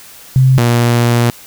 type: tone pair in turn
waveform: sine / sawtooth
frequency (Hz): 130.81 / 119.07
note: C3 / A#2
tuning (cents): 0 / +37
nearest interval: major second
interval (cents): 163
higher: first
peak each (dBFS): -5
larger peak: neither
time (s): 0.36-0.58 / 0.58-1.3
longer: second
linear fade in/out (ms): 0
effects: white hiss -37 dBFS RMS until 1.46 s